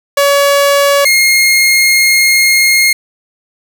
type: tone pair in turn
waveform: sawtooth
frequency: 565 / 2141 Hz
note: C#5 / C7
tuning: +33 / +39 cents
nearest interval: octave + major seventh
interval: 2306 cents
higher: second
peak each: -3 dBFS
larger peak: neither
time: 0.17-1.05 / 1.05-2.93 s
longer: second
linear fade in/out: 5 ms
effects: none